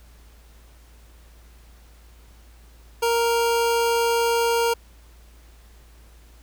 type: tone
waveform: 25% pulse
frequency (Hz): 466.2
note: A#4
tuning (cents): 0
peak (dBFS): -15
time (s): 3.02-4.74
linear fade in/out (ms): 10
effects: added 57 Hz sine -47 dBFS peak until 6.42 s + pink hiss -56 dBFS RMS until 6.42 s